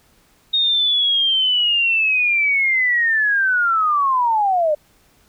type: linear sweep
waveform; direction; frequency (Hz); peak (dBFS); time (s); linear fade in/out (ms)
sine; down; 3729 to 584; -14; 0.53-4.75; 10
effects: pink hiss -56 dBFS RMS until 5.28 s